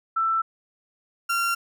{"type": "tone pair in turn", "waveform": ["sine", "35% pulse"], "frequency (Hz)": [1331, 1377.1], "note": ["E6", "F6"], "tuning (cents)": [16, -25], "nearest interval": "minor second", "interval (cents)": 59, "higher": "second", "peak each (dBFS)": -20, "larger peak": "neither", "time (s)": [[0.16, 0.42], [1.29, 1.55]], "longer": "neither", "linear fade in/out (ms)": 10, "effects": []}